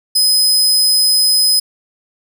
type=tone; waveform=sawtooth; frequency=5040 Hz; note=D#8; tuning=21 cents sharp; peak=-7 dBFS; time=0.15-1.6 s; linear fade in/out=10 ms; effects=none